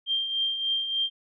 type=tone with tremolo; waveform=sine; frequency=3177 Hz; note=G7; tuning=23 cents sharp; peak=-22 dBFS; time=0.06-1.1 s; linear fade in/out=50 ms; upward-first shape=triangle; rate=3.4 Hz; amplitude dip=60%; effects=none